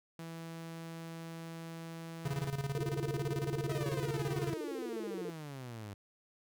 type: tone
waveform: sawtooth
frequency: 164.81 Hz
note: E3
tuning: in tune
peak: -39 dBFS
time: 0.19-2.49 s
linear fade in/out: 2 ms
type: tone with tremolo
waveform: square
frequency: 138.59 Hz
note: C#3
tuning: in tune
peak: -33 dBFS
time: 2.25-4.54 s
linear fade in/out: 5 ms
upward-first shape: square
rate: 18 Hz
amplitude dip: 70%
type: tone with vibrato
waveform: sine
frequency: 392 Hz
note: G4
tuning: in tune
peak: -38 dBFS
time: 2.75-5.3 s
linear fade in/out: 0 ms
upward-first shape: square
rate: 14 Hz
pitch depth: 250 cents each way
type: exponential sweep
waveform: sawtooth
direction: down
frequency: 659.3 to 98 Hz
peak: -39 dBFS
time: 3.69-5.94 s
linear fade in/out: 5 ms
effects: none